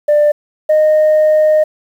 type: tone pair in turn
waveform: sine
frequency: 593 / 616.4 Hz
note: D5 / D#5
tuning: +17 / -16 cents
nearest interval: minor second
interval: 67 cents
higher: second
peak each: -5 dBFS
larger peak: neither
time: 0.08-0.32 / 0.69-1.64 s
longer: second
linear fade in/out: 10 ms
effects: tanh soft clip ceiling -5 dBFS + 7-bit